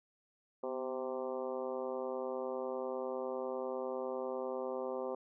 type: harmonic tone with a mistuned harmonic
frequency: 130 Hz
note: C3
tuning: 11 cents flat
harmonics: 2 / 3 / 4 / 5 / 6 / 7 / 8 / 9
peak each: -47 / -41 / -39 / -47 / -48 / -50 / -50 / -52 dBFS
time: 0.63-5.15 s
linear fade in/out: 5 ms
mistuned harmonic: 2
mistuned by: -59 cents
effects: none